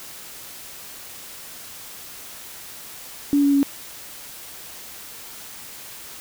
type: tone with pitch steps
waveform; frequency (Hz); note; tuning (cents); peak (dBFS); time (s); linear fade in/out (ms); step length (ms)
sine; 285.7 / 282.6 / 279.5; D4 / C#4 / C#4; -48 / +34 / +14; -14; 3.33-3.63; 0; 100
effects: white hiss -39 dBFS RMS until 6.2 s